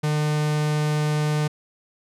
45% pulse tone, 150.8 Hz, D3, 46 cents sharp, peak -20 dBFS, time 0.03-1.48 s, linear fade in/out 10 ms, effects low-pass 10000 Hz 12 dB/octave

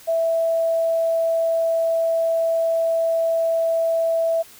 sine tone, 659 Hz, E5, 1 cent flat, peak -17 dBFS, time 0.07-4.43 s, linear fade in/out 20 ms, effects white hiss -46 dBFS RMS until 4.59 s

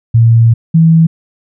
sine tone pair in turn, 115.1 / 163.13 Hz, A#2 / E3, -22 / -18 cents, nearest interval tritone, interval 604 cents, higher second, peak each -3 dBFS, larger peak neither, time 0.14-0.54 / 0.74-1.07 s, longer first, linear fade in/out 10 ms, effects none

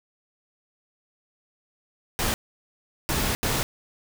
pink noise bursts at uneven times, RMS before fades -25 dBFS, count 3, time 2.19-2.34 / 3.09-3.35 / 3.43-3.63 s, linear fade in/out 0 ms, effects none

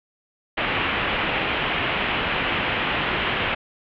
white low-pass noise, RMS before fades -24 dBFS, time 0.57-3.55 s, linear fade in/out 10 ms, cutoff 3100 Hz, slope 48 dB/octave, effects none

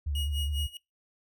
sine tone with vibrato, 72.6 Hz, D2, 19 cents flat, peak -28 dBFS, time 0.06-0.67 s, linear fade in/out 10 ms, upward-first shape triangle, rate 9.6 Hz, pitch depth 110 cents each way
45% pulse tone with tremolo, 2890 Hz, F#7, 41 cents flat, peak -32 dBFS, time 0.15-0.77 s, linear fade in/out 2 ms, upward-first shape sine, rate 4.9 Hz, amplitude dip 90%
effects noise-tail reverb RT60 0.2 s tail -22 dB re dry

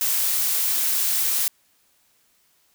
blue noise, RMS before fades -22 dBFS, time 0.01-1.48 s, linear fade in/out 0 ms, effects white hiss -63 dBFS RMS until 2.74 s

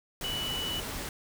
sine tone in noise, 2960 Hz, F#7, in tune, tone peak -32 dBFS, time 0.24-0.8 s, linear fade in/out 2 ms, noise pink, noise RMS -37 dBFS, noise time 0.21-1.09 s, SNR +2 dB, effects none

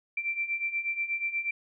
sine beating tone pair, 2344 / 2352.3 Hz, D7 / D7, -4 / +2 cents, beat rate 8.3 Hz, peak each -34 / -30 dBFS, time 0.17-1.51 s, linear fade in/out 5 ms, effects none

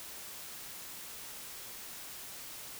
silence, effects white hiss -46 dBFS RMS until 2.79 s

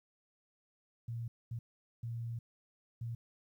sine tone bursts at uneven times, 116.54 Hz, A#2, in tune, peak -37 dBFS, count 4, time 1.08-1.28 / 1.51-1.59 / 2.03-2.39 / 3.01-3.15 s, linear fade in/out 5 ms, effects 12-bit

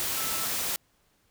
sine tone in noise, 1318 Hz, E6, 1 cent flat, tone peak -39 dBFS, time 0.17-0.46 s, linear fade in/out 0 ms, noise white, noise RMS -30 dBFS, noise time 0-0.76 s, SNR -12 dB, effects pink hiss -68 dBFS RMS until 1.3 s

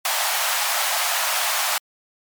pink high-pass noise, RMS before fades -22 dBFS, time 0.05-1.78 s, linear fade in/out 2 ms, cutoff 650 Hz, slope 48 dB/octave, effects MP3 96 kbps

